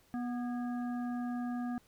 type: harmonic tone with a mistuned harmonic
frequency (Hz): 243.9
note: B3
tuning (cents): -21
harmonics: 1 / 3 / 5 / 7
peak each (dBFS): -34 / -44 / -51 / -52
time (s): 0.14-1.78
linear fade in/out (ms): 0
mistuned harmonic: 7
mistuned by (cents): -60
effects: pink hiss -67 dBFS RMS until 1.87 s